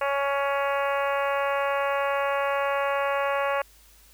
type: harmonic tone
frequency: 279.2 Hz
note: C#4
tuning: 13 cents sharp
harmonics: 2 / 3 / 4 / 5 / 6 / 7 / 8 / 9 / 10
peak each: -26 / -31 / -29 / -34 / -35 / -38 / -39 / -39 / -41 dBFS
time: 0.01-3.62 s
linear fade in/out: 5 ms
effects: added 52 Hz sine -56 dBFS peak until 4.13 s + white hiss -56 dBFS RMS until 4.13 s